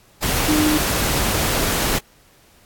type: tone in noise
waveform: sine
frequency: 304.4 Hz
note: D#4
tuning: 38 cents flat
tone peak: -16 dBFS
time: 0.48-0.78 s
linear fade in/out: 10 ms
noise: pink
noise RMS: -20 dBFS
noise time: 0.22-1.99 s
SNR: +1 dB
effects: pink hiss -53 dBFS RMS until 2.65 s + AAC 64 kbps

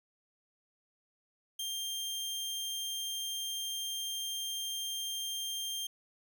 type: tone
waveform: sawtooth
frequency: 3186 Hz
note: G7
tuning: 27 cents sharp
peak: -32 dBFS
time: 1.59-5.87 s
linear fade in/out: 5 ms
effects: none

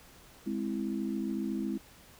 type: chord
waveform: sine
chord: Ab augmented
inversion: none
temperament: equal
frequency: 207.7 / 261.6 / 329.6 Hz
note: Ab3 / C4 / E4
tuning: 0 / 0 / 0 cents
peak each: -34 / -36 / -36 dBFS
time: 0.46-1.78 s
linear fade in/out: 10 ms
effects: pink hiss -56 dBFS RMS until 2.19 s

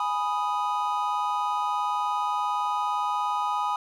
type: chord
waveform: triangle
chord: G# minor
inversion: none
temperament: equal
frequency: 830.6 / 987.8 / 1244.5 Hz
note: G#5 / B5 / D#6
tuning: 0 / 0 / 0 cents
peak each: -27 dBFS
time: 0-3.76 s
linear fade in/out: 2 ms
effects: none

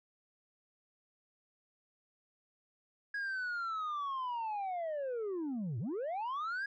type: linear two-way sweep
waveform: sine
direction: down then up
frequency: 1661.2 to 103.83 to 1661.2 Hz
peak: -32 dBFS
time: 3.14-6.66 s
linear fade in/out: 5 ms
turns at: 5.79 s
effects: tanh soft clip ceiling -34 dBFS

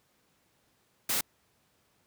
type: noise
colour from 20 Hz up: white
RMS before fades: -29 dBFS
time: 1.09-1.21 s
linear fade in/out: 5 ms
effects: pink hiss -70 dBFS RMS until 2.06 s + high-pass 80 Hz 12 dB/octave

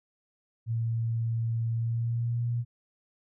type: tone with pitch glide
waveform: sine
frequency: 114.7 to 119.02 Hz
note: A#2 to A#2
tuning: -28 to +36 cents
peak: -26 dBFS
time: 0.66-2.65 s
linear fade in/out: 50 ms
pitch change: +64 cents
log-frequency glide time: 1.73-2.45 s
effects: none

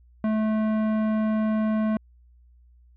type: tone with tanh clipping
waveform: sine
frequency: 217 Hz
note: A3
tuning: 24 cents flat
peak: -23 dBFS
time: 0.24-1.97 s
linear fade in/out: 2 ms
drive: 15 dB
effects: added 60 Hz sine -52 dBFS peak until 2.96 s

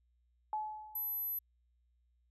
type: tone with exponential decay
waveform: sine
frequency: 857 Hz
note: A5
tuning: 46 cents flat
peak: -32 dBFS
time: 0.53-1.36 s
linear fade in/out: 1 ms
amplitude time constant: 180 ms
type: tone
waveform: sine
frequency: 12000 Hz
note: F#9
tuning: 23 cents sharp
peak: -35 dBFS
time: 0.95-1.39 s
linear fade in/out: 5 ms
effects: added 60 Hz sine -70 dBFS peak until 2.3 s

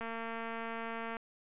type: click train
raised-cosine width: 0.5 ms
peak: -26 dBFS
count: 265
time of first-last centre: 0.01-1.168 s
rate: 228 Hz
effects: resampled to 8000 Hz

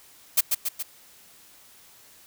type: noise with echo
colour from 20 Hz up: blue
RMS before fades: -18 dBFS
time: 0.37-0.41 s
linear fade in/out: 10 ms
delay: 140 ms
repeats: 3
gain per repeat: -4 dB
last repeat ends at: 0.83 s
effects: white hiss -53 dBFS RMS until 2.26 s

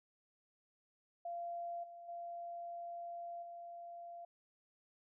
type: tone with level steps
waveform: sine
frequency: 689 Hz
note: F5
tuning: 24 cents flat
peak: -40 / -50 / -43 / -47 dBFS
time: 1.25-4.25 s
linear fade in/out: 5 ms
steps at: 1.83 / 2.08 / 3.42 s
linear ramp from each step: 10 ms
effects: none

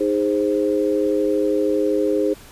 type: chord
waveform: sine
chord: Ab major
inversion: second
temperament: equal with one note detuned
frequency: 311.1 / 410.8 / 523.3 Hz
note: Eb4 / Ab4 / C5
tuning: 0 / -19 / 0 cents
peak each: -21 / -20 / -22 dBFS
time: 0-2.34 s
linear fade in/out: 10 ms
effects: pink hiss -44 dBFS RMS until 2.51 s + resampled to 32000 Hz

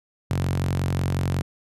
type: tone with high-pass filter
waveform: sawtooth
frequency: 45.5 Hz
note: F#1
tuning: 28 cents flat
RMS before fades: -24 dBFS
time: 0.3-1.42 s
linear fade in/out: 10 ms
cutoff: 110 Hz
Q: 5.1
effects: resampled to 32000 Hz

